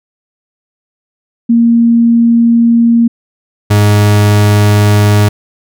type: tone pair in turn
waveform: sine / 40% pulse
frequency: 233.1 / 103.83 Hz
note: A#3 / G#2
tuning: 0 / 0 cents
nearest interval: octave + major second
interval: 1400 cents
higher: first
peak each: -4 dBFS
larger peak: neither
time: 1.49-3.08 / 3.7-5.29 s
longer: neither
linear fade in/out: 10 ms
effects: none